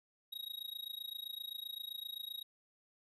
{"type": "tone with amplitude modulation", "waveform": "square", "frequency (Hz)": 3794, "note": "A#7", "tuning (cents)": 30, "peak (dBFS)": -39, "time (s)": [0.32, 2.43], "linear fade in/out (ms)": 10, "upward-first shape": "sine", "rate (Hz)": 27.7, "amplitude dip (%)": 95, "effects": ["resampled to 32000 Hz"]}